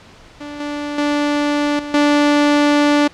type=tone with level steps; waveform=sawtooth; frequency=292.3 Hz; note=D4; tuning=8 cents flat; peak=-24 / -18 / -11 / -21 / -7 dBFS; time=0.4-3.08 s; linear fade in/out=10 ms; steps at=0.6 / 0.98 / 1.79 / 1.94 s; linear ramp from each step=2 ms; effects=pink hiss -43 dBFS RMS until 3.13 s + low-pass 5000 Hz 12 dB/octave